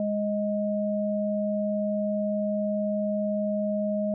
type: tone pair together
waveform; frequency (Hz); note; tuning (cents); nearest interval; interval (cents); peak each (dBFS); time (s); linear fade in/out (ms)
sine; 206.7 / 624.8; G#3 / D#5; -8 / +7; octave + perfect fifth; 1915; -27; 0-4.14; 2
effects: none